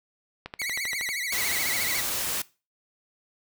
click train, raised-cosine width 0.3 ms, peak -19 dBFS, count 9, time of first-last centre 0.46-1.09 s, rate 12.7 Hz
sawtooth tone with vibrato, 2093 Hz, C7, in tune, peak -25 dBFS, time 0.59-2.01 s, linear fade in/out 10 ms, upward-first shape sine, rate 14 Hz, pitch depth 140 cents each way
white noise, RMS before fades -29 dBFS, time 1.32-2.42 s, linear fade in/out 5 ms
effects noise-tail reverb RT60 0.3 s tail -20 dB re dry

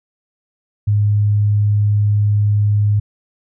sine tone, 103.83 Hz, G#2, in tune, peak -11 dBFS, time 0.87-3 s, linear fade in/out 10 ms, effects none

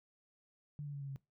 sine tone with pitch steps, 146.83 / 144.14 / 141.5 / 138.91 / 136.37 Hz, D3 / D3 / C#3 / C#3 / C#3, 0 / -32 / +36 / +4 / -28 cents, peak -40 dBFS, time 0.79-1.16 s, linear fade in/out 0 ms, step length 74 ms, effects noise-tail reverb RT60 0.2 s tail -20 dB re dry

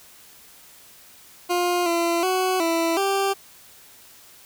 20% pulse tone with pitch steps, 353.5 / 339.5 / 371.9 / 331.8 / 392.3 Hz, F4 / F4 / F#4 / E4 / G4, +21 / -49 / +9 / +11 / +1 cents, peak -15 dBFS, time 1.49-3.34 s, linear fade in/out 20 ms, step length 370 ms, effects white hiss -49 dBFS RMS until 4.45 s

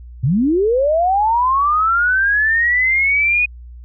sine linear sweep, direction up, 111.2 to 2489 Hz, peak -12 dBFS, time 0.23-3.46 s, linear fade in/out 10 ms, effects added 60 Hz sine -33 dBFS peak until 3.84 s

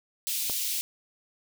white high-pass noise, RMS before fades -30 dBFS, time 0.27-0.81 s, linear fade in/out 0 ms, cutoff 2700 Hz, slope 24 dB/octave
click, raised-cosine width 1 ms, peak -23 dBFS, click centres 0.498 s
effects none

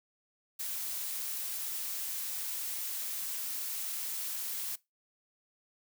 blue noise, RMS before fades -37 dBFS, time 0.59-4.76 s, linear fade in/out 10 ms, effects noise-tail reverb RT60 0.2 s tail -21 dB re dry

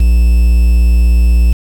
triangle tone with quantisation, 58.27 Hz, A#1, in tune, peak -3 dBFS, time 0-1.53 s, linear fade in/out 5 ms, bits 5, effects none

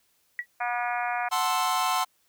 sine tone with exponential decay, 1936 Hz, B6, 35 cents flat, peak -23 dBFS, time 0.39-0.46 s, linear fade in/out 1 ms, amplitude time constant 15 ms
harmonic tone, 241.6 Hz, B3, 38 cents flat, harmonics 3 / 4 / 5 / 6 / 7 / 8 / 9 / 10, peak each -29 / -34 / -36 / -35 / -36 / -41 / -38 / -39 dBFS, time 0.6-1.29 s, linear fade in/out 10 ms
45% pulse chord, F# half-diminished seventh, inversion none, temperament equal, 740 / 880 / 1046.5 / 1318.5 Hz, F#5 / A5 / C6 / E6, 0 / 0 / 0 / 0 cents, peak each -29 / -31 / -27 / -31 dBFS, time 1.31-2.05 s, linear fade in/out 20 ms
effects white hiss -68 dBFS RMS until 2.28 s

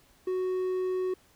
triangle tone, 370.1 Hz, F#4, in tune, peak -25 dBFS, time 0.27-1.14 s, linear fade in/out 5 ms, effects pink hiss -62 dBFS RMS until 1.35 s

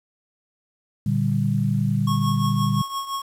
sine chord, G minor, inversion first, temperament equal, 116.54 / 146.83 / 196 Hz, Bb2 / D3 / G3, 0 / 0 / 0 cents, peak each -23 dBFS, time 1.06-2.82 s, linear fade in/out 5 ms
square tone with tremolo, 1096 Hz, C#6, 20 cents flat, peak -24 dBFS, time 2.07-3.22 s, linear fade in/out 5 ms, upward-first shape triangle, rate 5.8 Hz, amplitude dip 75%
effects resampled to 32000 Hz + 8-bit

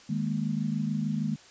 sine chord, D# suspended fourth, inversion none, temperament equal with one note detuned, 155.56 / 207.7 / 234.3 Hz, D#3 / G#3 / A#3, 0 / 0 / +9 cents, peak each -31 / -30 / -32 dBFS, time 0.09-1.36 s, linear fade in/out 10 ms, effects white hiss -53 dBFS RMS until 1.5 s + resampled to 16000 Hz

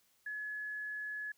sine tone, 1700 Hz, G#6, 40 cents sharp, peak -38 dBFS, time 0.26-1.32 s, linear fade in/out 5 ms, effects white hiss -72 dBFS RMS until 1.37 s

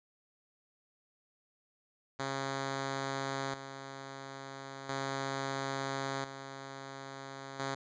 5% pulse tone with tremolo, 136.1 Hz, C#3, 31 cents flat, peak -23 dBFS, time 2.19-7.75 s, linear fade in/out 10 ms, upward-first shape square, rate 0.37 Hz, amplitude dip 65%, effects resampled to 16000 Hz

